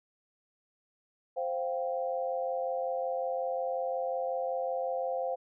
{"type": "chord", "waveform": "sine", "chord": "C suspended fourth", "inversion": "none", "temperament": "equal", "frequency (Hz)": [523.3, 698.5, 784], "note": ["C5", "F5", "G5"], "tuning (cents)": [0, 0, 0], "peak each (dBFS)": [-32, -35, -38], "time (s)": [1.36, 5.36], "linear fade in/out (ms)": 20, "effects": []}